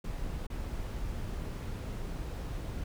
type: noise with dropouts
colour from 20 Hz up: brown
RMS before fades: -37 dBFS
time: 0.04-2.84 s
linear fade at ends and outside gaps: 5 ms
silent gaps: 0.468-0.5 s
effects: none